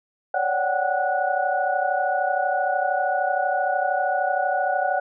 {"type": "tone cluster", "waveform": "sine", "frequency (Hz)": [556, 587, 741, 774, 1467], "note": ["C#5", "D5", "F#5", "G5", "F#6"], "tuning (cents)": [5, -1, 2, -22, -15], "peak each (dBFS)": [-29, -28, -23, -27, -28], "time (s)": [0.34, 5], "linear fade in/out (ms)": 5, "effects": []}